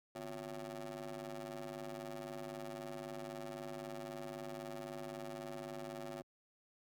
20% pulse ring-modulated tone, 103.83 Hz, G#2, in tune, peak -36 dBFS, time 0.15-6.22 s, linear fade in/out 5 ms, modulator 458 Hz, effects high-pass 60 Hz 12 dB/octave

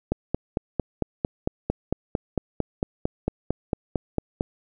click train, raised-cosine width 2 ms, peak -9 dBFS, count 20, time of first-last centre 0.12-4.409 s, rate 4.43 Hz, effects none

